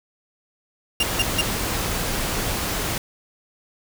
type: noise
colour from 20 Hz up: pink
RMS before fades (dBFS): -25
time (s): 1-2.98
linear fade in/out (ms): 2
type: tone bursts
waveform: 40% pulse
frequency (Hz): 2794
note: F7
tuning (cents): 0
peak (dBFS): -16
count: 3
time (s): 1-1.413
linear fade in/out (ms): 5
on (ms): 31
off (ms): 160
effects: none